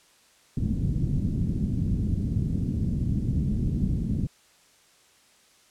white low-pass noise, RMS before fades -26 dBFS, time 0.57-4.27 s, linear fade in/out 5 ms, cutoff 210 Hz, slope 24 dB/octave, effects white hiss -59 dBFS RMS until 5.7 s + low-pass 9000 Hz 12 dB/octave

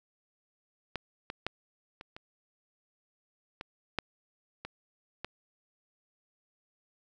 clicks, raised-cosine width 0.3 ms, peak -18 / -21 / -15 / -28 / -28 / -23 / -13 / -23 / -20 dBFS, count 9, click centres 0.957 / 1.301 / 1.466 / 2.011 / 2.165 / 3.611 / 3.987 / 4.65 / 5.246 s, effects none

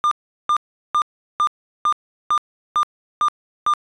triangle tone bursts, 1201 Hz, D6, 38 cents sharp, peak -12 dBFS, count 9, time 0.04-3.737 s, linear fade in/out 0 ms, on 73 ms, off 380 ms, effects resampled to 22050 Hz

